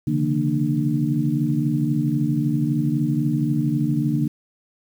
sine tone cluster, 135.3 / 147.8 / 171.6 / 232.3 / 299.9 Hz, C#3 / D3 / F3 / A#3 / D4, -42 / +11 / -30 / -6 / +36 cents, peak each -28 / -22 / -30 / -24 / -24 dBFS, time 0.07-4.28 s, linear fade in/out 5 ms, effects 8-bit

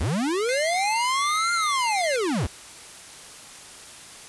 square linear two-way sweep, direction up then down, 56 to 1411 to 56 Hz, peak -23 dBFS, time 0-2.47 s, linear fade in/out 10 ms, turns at 1.53 s
sawtooth tone, 2093 Hz, C7, in tune, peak -24 dBFS, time 0.49-2.16 s, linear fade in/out 0 ms
effects white hiss -43 dBFS RMS until 4.28 s + resampled to 24000 Hz

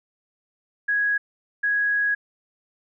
sine tone bursts at uneven times, 1661.2 Hz, G#6, in tune, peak -19 dBFS, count 2, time 0.88-1.18 / 1.63-2.15 s, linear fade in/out 10 ms, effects none

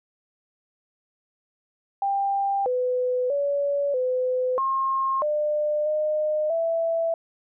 sine tone with pitch steps, 793 / 501 / 568 / 507 / 1071 / 600 / 611 / 662 Hz, G5 / B4 / C#5 / B4 / C6 / D5 / D#5 / E5, +20 / +25 / +42 / +45 / +40 / +37 / -32 / +7 cents, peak -21 dBFS, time 2.02-7.14 s, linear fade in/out 2 ms, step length 640 ms, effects none

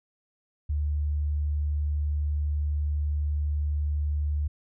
sine tone, 74 Hz, D2, 14 cents sharp, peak -24 dBFS, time 0.69-4.48 s, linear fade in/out 10 ms, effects none

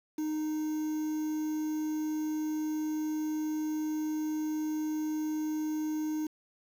triangle tone with quantisation, 308.6 Hz, D#4, 14 cents flat, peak -28 dBFS, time 0.18-6.27 s, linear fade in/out 5 ms, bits 8, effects none

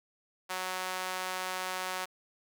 sawtooth tone with high-pass filter, 185 Hz, F#3, in tune, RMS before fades -36 dBFS, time 0.49-2.06 s, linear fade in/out 20 ms, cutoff 870 Hz, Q 0.97, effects none

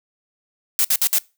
blue noise bursts, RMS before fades -17 dBFS, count 4, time 0.79-1.184 s, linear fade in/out 0 ms, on 55 ms, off 58 ms, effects noise-tail reverb RT60 0.3 s tail -24 dB re dry

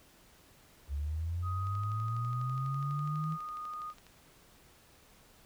sine linear sweep, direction up, 68.4 to 160.2 Hz, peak -32 dBFS, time 0.88-3.38 s, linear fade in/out 50 ms
sine tone with pitch glide, 1252 to 1231.9 Hz, D#6 to D#6, +10 to -18 cents, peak -38 dBFS, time 1.42-3.94 s, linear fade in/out 50 ms, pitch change -28 cents, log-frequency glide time 1.67-3.05 s
click train, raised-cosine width 0.2 ms, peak -37 dBFS, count 30, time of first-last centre 1.67-4.067 s, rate 12.1 Hz
effects pink hiss -61 dBFS RMS until 5.45 s

